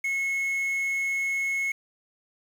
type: tone with quantisation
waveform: triangle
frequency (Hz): 2182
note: C#7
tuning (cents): -28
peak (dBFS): -23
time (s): 0.04-1.72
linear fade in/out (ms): 5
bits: 8
effects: none